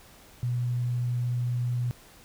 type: tone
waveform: sine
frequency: 122.2 Hz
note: B2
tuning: 18 cents flat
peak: -25 dBFS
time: 0.43-1.91 s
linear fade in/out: 0 ms
effects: pink hiss -53 dBFS RMS until 2.24 s